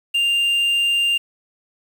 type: tone with quantisation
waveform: triangle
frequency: 2794 Hz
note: F7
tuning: in tune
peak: -14 dBFS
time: 0.14-1.18 s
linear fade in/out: 10 ms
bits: 7
effects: none